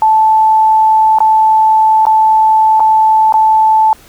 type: tone with dropouts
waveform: sine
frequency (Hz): 875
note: A5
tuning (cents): -10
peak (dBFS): -5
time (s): 0.02-3.93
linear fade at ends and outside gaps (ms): 1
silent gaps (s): 1.186-1.204 / 2.054-2.067 / 2.797-2.803 / 3.324-3.34
effects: pink hiss -41 dBFS RMS until 4.08 s